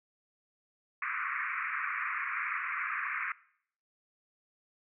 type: band-pass noise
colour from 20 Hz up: pink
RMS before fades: -35 dBFS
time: 1.02-3.32 s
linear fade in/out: 2 ms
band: 1100 to 2400 Hz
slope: 96 dB/octave
effects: noise-tail reverb RT60 0.6 s tail -20 dB re dry